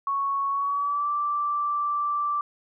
sine tone with pitch glide, 1108.7 to 1170.6 Hz, C#6 to D6, 0 to -6 cents, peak -23 dBFS, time 0.07-2.41 s, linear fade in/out 2 ms, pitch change +94 cents, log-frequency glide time 0.5-1.1 s, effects none

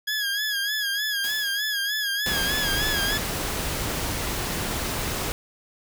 20% pulse tone with vibrato, 1661.2 Hz, G#6, in tune, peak -19 dBFS, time 0.07-3.18 s, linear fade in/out 10 ms, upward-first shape sine, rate 3.3 Hz, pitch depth 69 cents each way
white noise with exponential decay, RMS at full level -34 dBFS, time 1.24-2.03 s, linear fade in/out 0 ms, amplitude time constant 170 ms
pink noise, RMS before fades -28 dBFS, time 2.26-5.32 s, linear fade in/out 0 ms
effects none

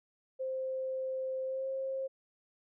sine tone with pitch glide, 523.3 to 533.1 Hz, C5 to C5, 0 to +32 cents, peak -33 dBFS, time 0.39-2.08 s, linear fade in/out 20 ms, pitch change +32 cents, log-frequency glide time 1.45-1.67 s, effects none

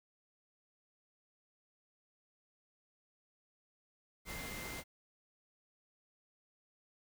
sine tone in noise, 2088 Hz, C7, 4 cents flat, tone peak -48 dBFS, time 4.25-4.84 s, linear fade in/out 50 ms, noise pink, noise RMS -45 dBFS, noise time 4.25-4.84 s, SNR -6 dB, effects none

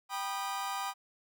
40% pulse chord, G augmented, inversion none, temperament just, 784 / 980 / 1225 Hz, G5 / B5 / D#6, 0 / -14 / -27 cents, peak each -37 / -38 / -38 dBFS, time 0.09-0.94 s, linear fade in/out 50 ms, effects none

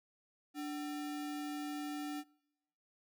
sine tone with sample-and-hold, 293.7 Hz, D4, in tune, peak -38 dBFS, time 0.54-2.24 s, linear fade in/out 50 ms, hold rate 1050 Hz, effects noise-tail reverb RT60 0.9 s tail -26 dB re dry

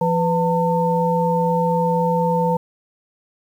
sine tone cluster, 171 / 499.6 / 901 Hz, F3 / B4 / A5, -36 / +20 / +41 cents, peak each -20 dBFS, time 0.01-2.57 s, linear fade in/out 5 ms, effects 8-bit

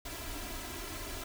pink noise with comb filter, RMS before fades -41 dBFS, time 0.05-1.24 s, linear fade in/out 5 ms, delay 3 ms, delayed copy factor +0.8, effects none

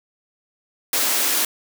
white high-pass noise, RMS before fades -20 dBFS, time 0.93-1.45 s, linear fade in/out 2 ms, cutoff 220 Hz, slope 96 dB/octave, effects none

